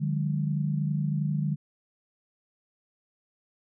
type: tone cluster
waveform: sine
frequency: 150 / 179.5 / 202.5 Hz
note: D3 / F3 / G#3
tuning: +37 / +48 / -43 cents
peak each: -26 / -34 / -32 dBFS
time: 0-1.56 s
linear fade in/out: 20 ms
effects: none